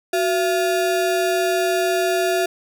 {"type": "ring-modulated tone", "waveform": "square", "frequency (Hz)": 523, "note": "C5", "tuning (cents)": -1, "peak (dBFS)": -15, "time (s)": [0.13, 2.46], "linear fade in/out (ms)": 5, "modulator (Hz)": 153, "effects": []}